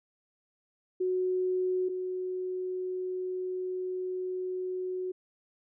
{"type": "tone pair in turn", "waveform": "sine", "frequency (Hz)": [368.5, 368.5], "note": ["F#4", "F#4"], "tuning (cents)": [-7, -7], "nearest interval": "unison", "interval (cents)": 0, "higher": "neither", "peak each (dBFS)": [-26, -31], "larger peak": "first", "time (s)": [[1, 1.89], [1.89, 5.12]], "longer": "second", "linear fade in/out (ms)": 10, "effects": []}